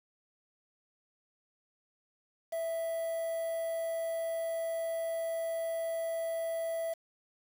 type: tone with quantisation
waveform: triangle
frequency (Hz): 659.3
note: E5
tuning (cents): 0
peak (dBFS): -30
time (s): 2.52-6.94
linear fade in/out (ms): 10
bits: 8
effects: none